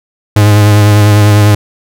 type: tone with vibrato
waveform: 45% pulse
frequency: 104.2 Hz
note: G#2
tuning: 6 cents sharp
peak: -3 dBFS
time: 0.36-1.55 s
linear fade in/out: 5 ms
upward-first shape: sine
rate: 10 Hz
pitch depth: 27 cents each way
effects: none